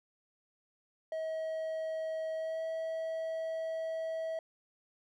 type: tone with pitch glide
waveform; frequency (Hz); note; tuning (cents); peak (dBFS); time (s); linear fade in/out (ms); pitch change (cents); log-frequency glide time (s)
triangle; 639 to 647.2; D#5 to E5; +46 to -32; -32; 1.12-4.39; 2; +22; 2.35-2.63
effects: none